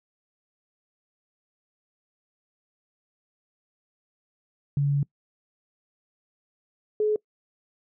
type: tone pair in turn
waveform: sine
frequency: 142 / 425.5 Hz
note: C#3 / G#4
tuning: +42 / +42 cents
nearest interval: octave + perfect fifth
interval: 1900 cents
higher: second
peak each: -20 dBFS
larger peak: neither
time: 4.77-5.03 / 7-7.16 s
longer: first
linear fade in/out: 2 ms
effects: noise-tail reverb RT60 0.1 s tail -24 dB re dry